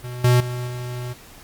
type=tone with level steps; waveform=square; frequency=123.47 Hz; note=B2; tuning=in tune; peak=-30 / -13 / -26 / -28 dBFS; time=0.03-1.14 s; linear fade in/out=20 ms; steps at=0.24 / 0.4 / 0.67 s; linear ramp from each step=5 ms; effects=pink hiss -45 dBFS RMS until 1.43 s + Opus 48 kbps